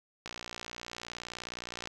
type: click train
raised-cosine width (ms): 0.2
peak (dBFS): -22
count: 97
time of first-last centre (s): 0.26-1.873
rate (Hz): 59.5
effects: none